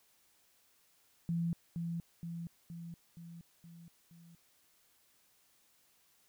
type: tone with echo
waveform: sine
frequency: 168.8 Hz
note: E3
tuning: 41 cents sharp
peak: -31 dBFS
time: 1.29-1.53 s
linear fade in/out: 0 ms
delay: 470 ms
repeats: 6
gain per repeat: -4 dB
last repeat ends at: 4.35 s
effects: white hiss -70 dBFS RMS until 6.28 s